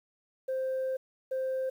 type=tone pair in turn; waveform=sine; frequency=523.3 / 523.3 Hz; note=C5 / C5; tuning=0 / 0 cents; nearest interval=unison; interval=0 cents; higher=neither; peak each=-27 dBFS; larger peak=neither; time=0.48-0.97 / 1.31-1.7 s; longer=first; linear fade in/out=10 ms; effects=tanh soft clip ceiling -27 dBFS + 10-bit